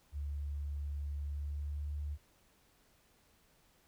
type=tone with pitch glide; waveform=sine; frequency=72.1 to 73.4 Hz; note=D2 to D2; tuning=-31 to 0 cents; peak=-36 dBFS; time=0.12-2.18 s; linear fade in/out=50 ms; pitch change=+31 cents; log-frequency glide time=1.26-1.9 s; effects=pink hiss -69 dBFS RMS until 3.87 s